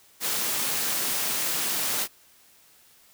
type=high-pass noise; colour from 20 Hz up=white; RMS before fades=-27 dBFS; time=0.2-2.08 s; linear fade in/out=50 ms; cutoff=130 Hz; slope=24 dB/octave; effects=white hiss -57 dBFS RMS until 3.13 s